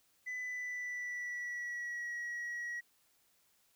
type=tone with pitch glide; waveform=sine; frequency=2000 to 1913 Hz; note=B6 to A#6; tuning=+21 to +44 cents; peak=-35 dBFS; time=0.26-2.81 s; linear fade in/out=20 ms; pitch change=-77 cents; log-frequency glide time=0.4-2.11 s; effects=tanh soft clip ceiling -37 dBFS + white hiss -72 dBFS RMS until 3.75 s